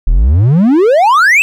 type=exponential sweep; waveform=triangle; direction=up; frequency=34 to 2703 Hz; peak=-3 dBFS; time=0.07-1.42 s; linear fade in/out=0 ms; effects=none